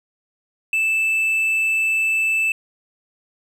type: tone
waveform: triangle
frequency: 2637 Hz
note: E7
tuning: in tune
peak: -15 dBFS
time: 0.73-2.52 s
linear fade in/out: 2 ms
effects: none